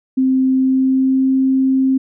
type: tone with pitch glide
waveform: sine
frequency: 261.6 to 264.5 Hz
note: C4 to C4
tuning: 0 to +19 cents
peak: -11 dBFS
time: 0.17-1.98 s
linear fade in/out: 10 ms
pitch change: +19 cents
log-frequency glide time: 0.49-1.31 s
effects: none